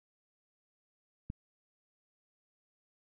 click, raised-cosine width 5 ms, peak -26 dBFS, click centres 1.301 s, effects none

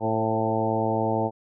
harmonic tone with a mistuned harmonic, 111.1 Hz, A2, 17 cents sharp, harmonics 1 / 2 / 3 / 4 / 5 / 6 / 7 / 8, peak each -30 / -30 / -30 / -30 / -30 / -30 / -30 / -30 dBFS, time 0-1.31 s, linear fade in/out 50 ms, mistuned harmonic 5, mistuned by -22 cents, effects none

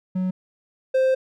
triangle tone pair in turn, 185 / 523.3 Hz, F#3 / C5, 0 / 0 cents, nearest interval octave + tritone, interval 1800 cents, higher second, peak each -19 / -14 dBFS, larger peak second, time 0.15-0.31 / 0.94-1.15 s, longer second, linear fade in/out 10 ms, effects none

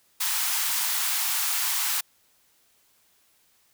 white high-pass noise, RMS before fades -26 dBFS, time 0.2-2.01 s, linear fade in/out 10 ms, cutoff 790 Hz, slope 48 dB/octave, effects white hiss -64 dBFS RMS until 3.73 s

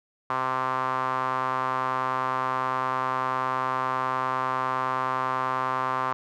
sawtooth tone with band-pass filter, 129.9 Hz, C3, 12 cents flat, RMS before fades -27 dBFS, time 0.3-6.13 s, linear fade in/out 0 ms, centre 1100 Hz, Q 4.4, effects none

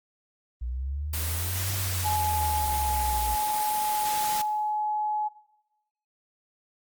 sine linear two-way sweep, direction up then down, 58.27 to 98 to 58.27 Hz, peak -29 dBFS, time 0.61-3.36 s, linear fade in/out 10 ms, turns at 1.72 s
white noise, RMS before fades -32 dBFS, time 1.13-4.42 s, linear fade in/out 5 ms
sine tone, 848 Hz, G#5, 36 cents sharp, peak -25 dBFS, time 2.04-5.29 s, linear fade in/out 20 ms
effects noise-tail reverb RT60 0.9 s tail -17 dB re dry + Opus 24 kbps

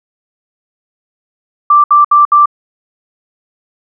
sine tone bursts, 1174.7 Hz, D6, in tune, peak -3 dBFS, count 4, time 1.7-2.458 s, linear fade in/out 5 ms, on 140 ms, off 66 ms, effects none

